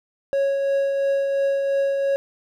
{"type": "tone with tremolo", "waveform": "triangle", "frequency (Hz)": 552, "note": "C#5", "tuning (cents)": -7, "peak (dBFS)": -15, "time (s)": [0.33, 2.16], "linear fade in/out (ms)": 0, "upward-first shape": "triangle", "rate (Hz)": 2.9, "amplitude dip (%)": 35, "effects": []}